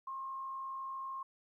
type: tone with frequency modulation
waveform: sine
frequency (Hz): 1070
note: C6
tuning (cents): +38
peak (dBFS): -39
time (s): 0.07-1.23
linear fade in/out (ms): 5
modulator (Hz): 53.9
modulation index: 0.36
effects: 13-bit